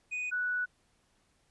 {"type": "tone pair in turn", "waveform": ["triangle", "sine"], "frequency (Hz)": [2484, 1477], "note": ["D#7", "F#6"], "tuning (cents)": [-3, -3], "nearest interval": "major sixth", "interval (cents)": 900, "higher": "first", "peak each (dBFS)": [-31, -29], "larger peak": "second", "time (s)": [[0.11, 0.31], [0.31, 0.66]], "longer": "second", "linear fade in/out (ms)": 20, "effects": ["pink hiss -71 dBFS RMS until 1.5 s", "resampled to 24000 Hz"]}